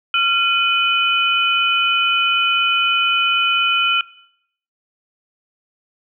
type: tone cluster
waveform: sine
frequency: 1376 / 2486 / 3003 Hz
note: F6 / D#7 / F#7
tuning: -26 / -2 / +25 cents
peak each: -18 dBFS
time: 0.14-4.01 s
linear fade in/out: 2 ms
effects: noise-tail reverb RT60 0.7 s tail -20 dB re dry